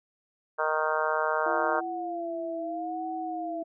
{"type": "harmonic tone", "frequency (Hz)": 155.56, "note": "D#3", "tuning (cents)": 0, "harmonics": [3, 4, 5, 6, 7, 8, 9, 10], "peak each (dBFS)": [-33, -30, -35, -32, -33, -34, -33, -35], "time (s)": [0.58, 1.81], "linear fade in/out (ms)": 20}
{"type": "tone with vibrato", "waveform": "sine", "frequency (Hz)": 700, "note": "F5", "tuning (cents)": 4, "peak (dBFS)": -32, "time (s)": [1.45, 3.64], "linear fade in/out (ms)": 20, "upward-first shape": "sine", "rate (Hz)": 0.75, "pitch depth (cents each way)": 110}
{"type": "tone with pitch glide", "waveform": "sine", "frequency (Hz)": [337.7, 323.9], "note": ["E4", "E4"], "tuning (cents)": [42, -30], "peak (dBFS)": -35, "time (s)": [1.46, 3.63], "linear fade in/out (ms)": 5, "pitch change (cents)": -72, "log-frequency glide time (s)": [2.46, 2.64]}
{"effects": []}